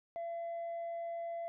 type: tone with tanh clipping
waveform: sine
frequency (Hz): 677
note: E5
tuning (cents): +46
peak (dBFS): -38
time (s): 0.16-1.48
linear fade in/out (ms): 0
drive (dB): 1
effects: none